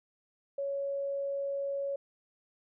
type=tone; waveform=sine; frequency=557 Hz; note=C#5; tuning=8 cents sharp; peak=-31 dBFS; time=0.58-1.96 s; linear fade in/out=5 ms; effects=none